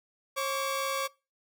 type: tone pair together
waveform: sawtooth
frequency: 540.4 / 1145 Hz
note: C#5 / D6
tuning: -44 / -44 cents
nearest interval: octave + minor second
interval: 1300 cents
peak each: -28 dBFS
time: 0.36-1.08 s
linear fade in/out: 20 ms
effects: noise-tail reverb RT60 0.3 s tail -24 dB re dry